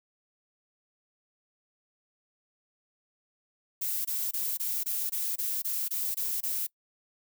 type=noise bursts; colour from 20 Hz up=violet; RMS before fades=-31 dBFS; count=11; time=3.81-6.67 s; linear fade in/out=10 ms; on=240 ms; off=22 ms; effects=noise-tail reverb RT60 0.1 s tail -24 dB re dry